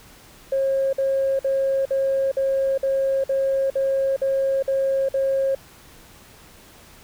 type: tone bursts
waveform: sine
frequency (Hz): 540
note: C#5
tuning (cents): -45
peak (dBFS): -17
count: 11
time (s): 0.52-5.55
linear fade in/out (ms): 5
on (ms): 410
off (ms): 52
effects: tanh soft clip ceiling -14 dBFS + pink hiss -48 dBFS RMS until 7.03 s